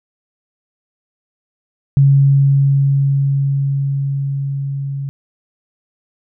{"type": "tone with level ramp", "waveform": "sine", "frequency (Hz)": 138.59, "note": "C#3", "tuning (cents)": 0, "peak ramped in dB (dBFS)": [-6, -20], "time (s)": [1.97, 5.09], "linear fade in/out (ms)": 0, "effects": []}